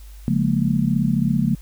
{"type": "chord", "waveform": "sine", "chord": "Bb minor seventh", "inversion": "first", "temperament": "just", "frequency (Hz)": [139.85, 174.81, 209.8, 233.1], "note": ["Db3", "F3", "Ab3", "Bb3"], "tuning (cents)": [16, 2, 18, 0], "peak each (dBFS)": -22, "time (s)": [0.28, 1.55], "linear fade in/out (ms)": 0, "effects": ["added 50 Hz sine -37 dBFS peak until 1.61 s", "white hiss -52 dBFS RMS until 1.61 s"]}